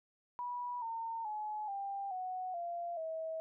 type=tone with pitch steps; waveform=sine; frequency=976 / 910.6 / 849.7 / 792.8 / 739.7 / 690.1 / 643.9 Hz; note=B5 / A#5 / G#5 / G5 / F#5 / F5 / E5; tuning=-21 / -41 / +39 / +19 / -1 / -21 / -41 cents; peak=-37 dBFS; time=0.39-3.4 s; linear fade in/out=0 ms; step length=430 ms; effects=none